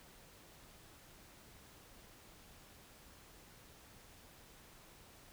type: silence
effects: pink hiss -60 dBFS RMS until 5.32 s